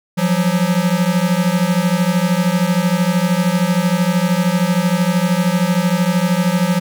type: beating tone pair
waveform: square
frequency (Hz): 172.4 / 185.4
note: F3 / F#3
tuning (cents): -22 / +4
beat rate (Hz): 13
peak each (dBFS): -17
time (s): 0.17-6.8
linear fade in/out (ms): 20
effects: none